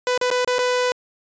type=tone with dropouts; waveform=sawtooth; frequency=497.9 Hz; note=B4; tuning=14 cents sharp; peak=-14 dBFS; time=0.07-0.92 s; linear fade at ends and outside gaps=1 ms; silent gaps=0.177-0.213 / 0.303-0.313 / 0.447-0.475 / 0.584-0.59 s; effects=resampled to 16000 Hz